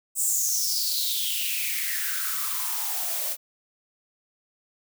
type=noise with high-pass filter sweep; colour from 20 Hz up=blue; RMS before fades=-27 dBFS; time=0.15-3.37 s; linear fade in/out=50 ms; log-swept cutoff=8300 to 540 Hz; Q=6.4; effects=none